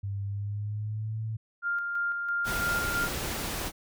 sine tone with pitch glide, 99.6 to 110.51 Hz, G2 to A2, +28 to +8 cents, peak -30 dBFS, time 0.03-1.37 s, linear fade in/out 10 ms, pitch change +180 cents, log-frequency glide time 0.24-1.2 s
sine tone with tremolo, 1400 Hz, F6, 4 cents sharp, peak -26 dBFS, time 1.62-3.09 s, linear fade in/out 50 ms, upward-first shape square, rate 3 Hz, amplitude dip 35%
pink noise, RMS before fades -33 dBFS, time 2.44-3.72 s, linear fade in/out 50 ms
effects none

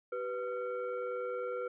sine tone with frequency modulation, 493.9 Hz, B4, in tune, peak -34 dBFS, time 0.12-1.68 s, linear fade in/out 5 ms, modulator 878 Hz, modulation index 0.81, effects none

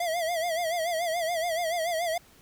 square tone with vibrato, 671 Hz, E5, 31 cents sharp, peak -27 dBFS, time 0-2.18 s, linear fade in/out 5 ms, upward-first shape sine, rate 7 Hz, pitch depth 100 cents each way, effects pink hiss -57 dBFS RMS until 2.41 s

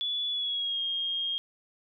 sine tone with pitch glide, 3430 to 3237 Hz, A7 to G#7, -45 to -45 cents, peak -28 dBFS, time 0.01-1.38 s, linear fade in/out 0 ms, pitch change -100 cents, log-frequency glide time 0.3-0.8 s, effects none

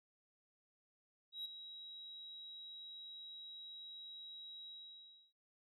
sine tone with ADSR envelope, 3847 Hz, B7, 46 cents flat, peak -38 dBFS, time 1.32-5.33 s, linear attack 130 ms, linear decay 12 ms, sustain -11 dB, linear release 650 ms, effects tanh soft clip ceiling -40 dBFS

